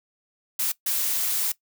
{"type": "noise bursts at uneven times", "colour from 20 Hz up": "blue", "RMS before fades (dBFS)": -25, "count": 2, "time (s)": [[0.59, 0.72], [0.86, 1.52]], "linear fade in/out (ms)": 5, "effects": ["noise-tail reverb RT60 0.1 s tail -19 dB re dry"]}